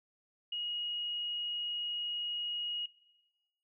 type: tone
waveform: sine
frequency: 2887 Hz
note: F#7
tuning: 43 cents flat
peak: -34 dBFS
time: 0.52-2.86 s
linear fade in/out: 5 ms
effects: noise-tail reverb RT60 1.0 s tail -18 dB re dry